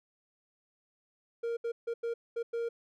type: tone bursts at uneven times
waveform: triangle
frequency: 466.2 Hz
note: A#4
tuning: in tune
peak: -29 dBFS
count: 6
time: 1.43-1.57 / 1.64-1.72 / 1.87-1.94 / 2.03-2.14 / 2.36-2.43 / 2.53-2.69 s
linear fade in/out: 10 ms
effects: none